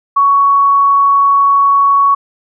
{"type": "tone", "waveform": "sine", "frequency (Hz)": 1117, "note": "C#6", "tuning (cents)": 13, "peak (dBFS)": -6, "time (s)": [0.16, 2.15], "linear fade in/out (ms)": 10, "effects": []}